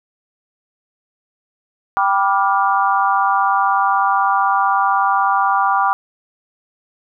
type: chord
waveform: sine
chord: G dominant seventh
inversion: none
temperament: just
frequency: 784 / 980 / 1176 / 1411.2 Hz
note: G5 / B5 / D6 / F6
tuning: 0 / -14 / +2 / +18 cents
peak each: -17 / -19 / -17 / -22 dBFS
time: 1.97-5.93 s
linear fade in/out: 0 ms
effects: none